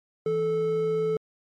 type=tone pair together; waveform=triangle; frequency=164.11 / 436.6 Hz; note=E3 / A4; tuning=-7 / -13 cents; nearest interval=octave + perfect fourth; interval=1694 cents; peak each=-31 / -21 dBFS; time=0.26-1.17 s; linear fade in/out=2 ms; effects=MP3 64 kbps